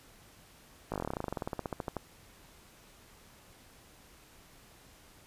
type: slowing click train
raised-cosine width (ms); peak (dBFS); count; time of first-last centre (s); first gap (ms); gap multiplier
1; -20; 25; 0.92-1.967; 18; 1.07
effects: pink hiss -58 dBFS RMS until 5.26 s + resampled to 32000 Hz